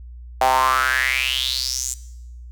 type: tone with high-pass filter sweep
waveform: sawtooth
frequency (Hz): 130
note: C3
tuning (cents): -11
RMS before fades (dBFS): -20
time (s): 0.41-1.94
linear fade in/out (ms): 5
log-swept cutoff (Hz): 730 to 7500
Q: 6.6
effects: noise-tail reverb RT60 0.9 s tail -18 dB re dry + added 60 Hz sine -35 dBFS peak until 2.51 s